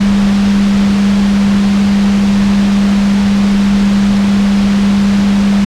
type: tone in noise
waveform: sine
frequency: 200 Hz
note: G3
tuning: 35 cents sharp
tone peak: -7 dBFS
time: 0-5.65 s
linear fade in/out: 10 ms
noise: pink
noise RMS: -20 dBFS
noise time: 0-5.65 s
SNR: +10 dB
effects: low-pass 5000 Hz 12 dB/octave